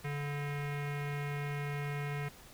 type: tone with low-pass filter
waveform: square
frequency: 144.3 Hz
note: D3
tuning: 30 cents flat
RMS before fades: -37 dBFS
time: 0.04-2.29 s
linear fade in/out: 10 ms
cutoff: 2200 Hz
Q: 3.5
effects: pink hiss -55 dBFS RMS until 2.53 s